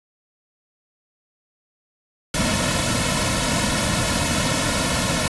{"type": "noise with comb filter", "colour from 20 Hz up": "pink", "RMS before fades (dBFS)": -21, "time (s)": [2.34, 5.28], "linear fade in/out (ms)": 2, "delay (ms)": 2.5, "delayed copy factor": -0.8, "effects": ["resampled to 24000 Hz"]}